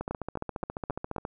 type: two click trains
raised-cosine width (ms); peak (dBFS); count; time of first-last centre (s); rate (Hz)
1; -18 / -19; 5 / 19; 0.11-1.163 / 0.01-1.251; 3.8 / 14.5
effects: none